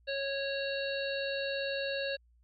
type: harmonic tone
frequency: 551 Hz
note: C#5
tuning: 11 cents flat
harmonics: 1 / 3 / 5 / 7 / 8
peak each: -34 / -39 / -41 / -42 / -43 dBFS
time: 0.07-2.17 s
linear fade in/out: 20 ms
effects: added 59 Hz sine -62 dBFS peak until 2.43 s